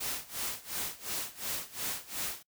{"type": "noise with tremolo", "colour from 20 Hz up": "white", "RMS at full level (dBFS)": -34, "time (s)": [0, 2.43], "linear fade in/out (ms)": 10, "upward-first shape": "sine", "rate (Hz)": 2.8, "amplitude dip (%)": 90, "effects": ["noise-tail reverb RT60 0.1 s tail -24 dB re dry"]}